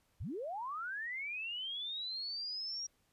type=linear sweep; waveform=sine; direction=up; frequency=51.91 to 5690 Hz; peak=-38 dBFS; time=0.2-2.87 s; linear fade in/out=10 ms; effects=pink hiss -75 dBFS RMS until 3.12 s + resampled to 32000 Hz